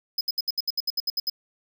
square tone bursts, 5060 Hz, D#8, 28 cents sharp, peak -23 dBFS, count 12, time 0.18-1.299 s, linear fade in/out 5 ms, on 30 ms, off 69 ms, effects 9-bit

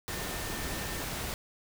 sine tone in noise, 1800 Hz, A6, 39 cents sharp, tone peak -45 dBFS, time 0.09-1.02 s, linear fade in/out 0 ms, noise pink, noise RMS -36 dBFS, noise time 0.08-1.34 s, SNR -12 dB, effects none

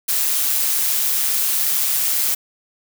blue noise with amplitude modulation, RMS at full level -17 dBFS, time 0.08-2.35 s, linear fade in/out 10 ms, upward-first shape sine, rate 140 Hz, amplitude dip 45%, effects none

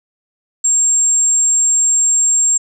sine tone, 7459 Hz, A#8, in tune, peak -10 dBFS, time 0.64-2.58 s, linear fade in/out 10 ms, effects none

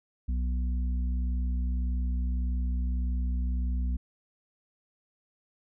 harmonic tone, 61.7 Hz, B1, 1 cent flat, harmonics 1 / 3 / 4, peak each -26 / -41 / -42 dBFS, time 0.28-3.97 s, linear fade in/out 10 ms, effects none

